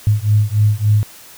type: beating tone pair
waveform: sine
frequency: 103.83 / 107.33 Hz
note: G#2 / A2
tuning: 0 / -43 cents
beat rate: 3.5 Hz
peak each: -14 dBFS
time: 0.07-1.03 s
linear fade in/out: 0 ms
effects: white hiss -40 dBFS RMS until 1.37 s